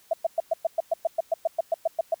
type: tone bursts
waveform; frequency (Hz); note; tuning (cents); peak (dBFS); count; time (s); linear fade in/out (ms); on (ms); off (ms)
sine; 659.3; E5; 0; -19; 16; 0.11-2.144; 5; 24; 110
effects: white hiss -58 dBFS RMS until 2.2 s